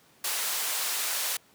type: band-pass noise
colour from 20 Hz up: white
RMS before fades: -30 dBFS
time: 0.24-1.37 s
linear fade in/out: 5 ms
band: 600 to 15000 Hz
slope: 12 dB/octave
effects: pink hiss -60 dBFS RMS until 1.54 s + high-pass 150 Hz 12 dB/octave